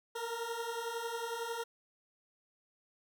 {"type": "beating tone pair", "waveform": "20% pulse", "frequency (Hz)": [457.8, 468.8], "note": ["A#4", "A#4"], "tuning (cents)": [-31, 10], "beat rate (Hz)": 11, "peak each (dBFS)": [-36, -34], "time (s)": [0.15, 1.64], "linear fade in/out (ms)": 10, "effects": []}